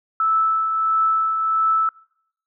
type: tone with tremolo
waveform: sine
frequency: 1313 Hz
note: E6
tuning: 7 cents flat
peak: -14 dBFS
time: 0.2-1.89 s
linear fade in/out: 2 ms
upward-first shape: triangle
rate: 1.5 Hz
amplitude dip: 45%
effects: noise-tail reverb RT60 0.7 s tail -24 dB re dry